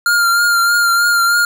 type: tone with vibrato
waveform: square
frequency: 1400 Hz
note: F6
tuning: 4 cents sharp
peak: -11 dBFS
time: 0.06-1.45 s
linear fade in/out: 2 ms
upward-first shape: triangle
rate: 3.2 Hz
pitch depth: 32 cents each way
effects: none